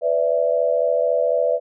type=tone cluster; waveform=sine; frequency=500 / 584 / 658 Hz; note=B4 / D5 / E5; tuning=+21 / -10 / -3 cents; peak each=-20 / -20 / -22 dBFS; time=0.01-1.6 s; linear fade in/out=50 ms; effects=none